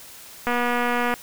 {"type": "click train", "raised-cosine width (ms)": 0.5, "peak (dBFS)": -9, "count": 163, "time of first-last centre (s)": [0.47, 1.139], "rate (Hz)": 242, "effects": ["white hiss -43 dBFS RMS until 1.22 s"]}